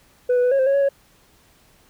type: tone with pitch steps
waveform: sine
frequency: 495.8 / 492.4 / 497 / 548 / 523 / 551 / 559 / 554 Hz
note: B4 / B4 / B4 / C#5 / C5 / C#5 / C#5 / C#5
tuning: +7 / -5 / +11 / -20 / -1 / -11 / +14 / -1 cents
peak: -12 dBFS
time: 0.29-0.89 s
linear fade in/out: 10 ms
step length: 75 ms
effects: tanh soft clip ceiling -14 dBFS + pink hiss -56 dBFS RMS until 1.89 s